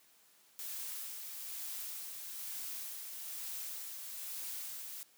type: noise with tremolo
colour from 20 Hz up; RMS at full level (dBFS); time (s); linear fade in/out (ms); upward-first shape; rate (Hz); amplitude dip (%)
blue; -42; 0.59-5.03; 0; sine; 1.1; 35
effects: white hiss -66 dBFS RMS until 5.17 s + high-pass 150 Hz 12 dB/octave